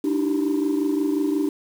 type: tone cluster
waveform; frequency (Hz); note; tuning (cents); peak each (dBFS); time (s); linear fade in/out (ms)
sine; 294.8 / 320.4 / 386; D4 / E4 / G4; +7 / -49 / -27; -20 / -24 / -25; 0.04-1.49; 5
effects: tanh soft clip ceiling -15 dBFS + 7-bit